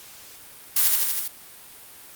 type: noise with echo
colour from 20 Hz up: blue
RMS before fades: -19 dBFS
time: 0.76-0.88 s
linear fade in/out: 5 ms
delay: 80 ms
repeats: 5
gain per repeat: -2 dB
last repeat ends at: 1.28 s
effects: white hiss -45 dBFS RMS until 2.15 s + Opus 48 kbps